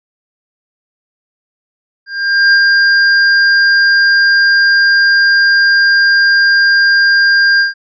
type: tone with ADSR envelope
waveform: square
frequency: 1600 Hz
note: G6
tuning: 35 cents sharp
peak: -5 dBFS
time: 2.06-7.74 s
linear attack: 470 ms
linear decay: 56 ms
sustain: -2 dB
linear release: 140 ms
effects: resampled to 16000 Hz